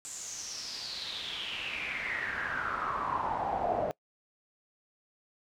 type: noise with band-pass filter sweep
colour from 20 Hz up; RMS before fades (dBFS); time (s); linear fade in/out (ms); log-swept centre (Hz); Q
brown; -35; 0.05-3.91; 0; 7700 to 620; 6.5
effects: noise-tail reverb RT60 0.1 s tail -22 dB re dry